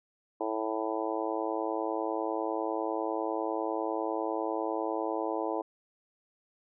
harmonic tone, 110 Hz, A2, in tune, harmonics 3 / 4 / 5 / 6 / 7 / 8 / 9, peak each -35 / -36 / -37 / -38 / -38 / -39 / -40 dBFS, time 0.4-5.62 s, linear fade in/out 10 ms, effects none

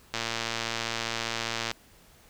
click train, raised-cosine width 0.2 ms, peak -12 dBFS, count 182, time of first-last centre 0.14-1.714 s, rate 115 Hz, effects pink hiss -57 dBFS RMS until 2.29 s

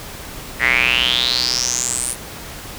square tone with band-pass filter sweep, 61.74 Hz, B1, in tune, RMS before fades -18 dBFS, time 0.59-2.16 s, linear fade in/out 50 ms, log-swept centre 1900 to 10000 Hz, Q 7.9, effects pink hiss -33 dBFS RMS until 2.78 s

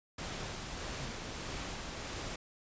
pink noise with tremolo, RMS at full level -40 dBFS, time 0.18-2.36 s, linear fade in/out 5 ms, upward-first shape sine, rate 1.6 Hz, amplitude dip 25%, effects resampled to 16000 Hz

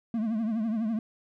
triangle tone with vibrato, 222 Hz, A3, 16 cents sharp, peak -24 dBFS, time 0.14-0.99 s, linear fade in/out 2 ms, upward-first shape triangle, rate 12 Hz, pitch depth 120 cents each way, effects none

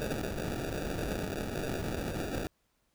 white noise with sample-and-hold, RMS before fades -35 dBFS, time 0-2.47 s, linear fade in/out 0 ms, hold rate 1050 Hz, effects pink hiss -75 dBFS RMS until 2.94 s

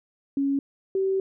sine tone pair in turn, 277.2 / 384.4 Hz, C#4 / G4, 0 / -34 cents, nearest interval tritone, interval 566 cents, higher second, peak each -21 dBFS, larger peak neither, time 0.37-0.59 / 0.95-1.2 s, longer second, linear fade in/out 2 ms, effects none

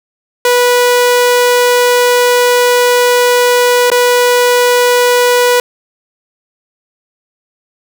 sawtooth tone with dropouts, 490 Hz, B4, 14 cents flat, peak -3 dBFS, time 0.45-5.6 s, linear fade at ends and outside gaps 2 ms, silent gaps 3.902-3.916 s, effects none

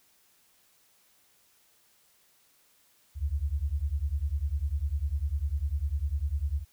sine beating tone pair, 67 / 77 Hz, C2 / D#2, +42 / -17 cents, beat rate 10 Hz, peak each -30 dBFS, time 3.15-6.65 s, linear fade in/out 50 ms, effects white hiss -65 dBFS RMS until 6.72 s

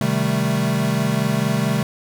square chord, A half-diminished seventh, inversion first, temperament equal, 130.81 / 155.56 / 196 / 220 Hz, C3 / Eb3 / G3 / A3, 0 / 0 / 0 / 0 cents, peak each -24 dBFS, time 0.01-1.83 s, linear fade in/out 2 ms, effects none

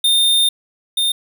square tone pair in turn, 3632 / 3632 Hz, A#7 / A#7, -46 / -46 cents, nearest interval unison, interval 0 cents, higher neither, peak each -12 / -15 dBFS, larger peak first, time 0.04-0.49 / 0.97-1.12 s, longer first, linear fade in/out 5 ms, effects none

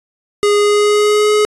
square tone with pitch glide, 412.1 to 422 Hz, G#4 to G#4, -13 to +28 cents, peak -10 dBFS, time 0.43-1.45 s, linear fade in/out 0 ms, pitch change +41 cents, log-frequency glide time 0.56-1.32 s, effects resampled to 24000 Hz

